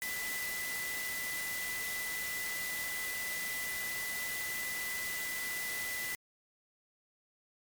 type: tone in noise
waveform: sine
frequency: 1994 Hz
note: B6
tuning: 16 cents sharp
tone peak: -37 dBFS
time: 0.02-6.15 s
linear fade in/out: 0 ms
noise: white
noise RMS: -40 dBFS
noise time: 0.02-6.15 s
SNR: 0 dB
effects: MP3 96 kbps